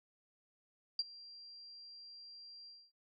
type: tone with ADSR envelope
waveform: sine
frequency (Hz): 4743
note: D8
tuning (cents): +16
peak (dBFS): -29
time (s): 0.99-2.92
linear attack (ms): 3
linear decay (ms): 33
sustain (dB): -22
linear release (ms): 250
effects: none